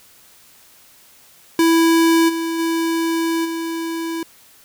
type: tone with level steps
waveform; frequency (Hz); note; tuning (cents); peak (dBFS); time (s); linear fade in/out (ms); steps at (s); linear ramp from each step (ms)
square; 329.9; E4; +1; -12 / -21 / -18 / -23; 1.59-4.23; 2; 2.28 / 2.58 / 3.44; 20
effects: white hiss -49 dBFS RMS until 4.64 s